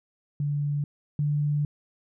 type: tone pair in turn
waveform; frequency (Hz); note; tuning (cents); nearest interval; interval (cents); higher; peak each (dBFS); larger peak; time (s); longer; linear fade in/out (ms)
sine; 145.1 / 147.04; D3 / D3; -21 / +2; unison; 23; second; -24 / -22; second; 0.4-0.84 / 1.19-1.65; second; 2
effects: none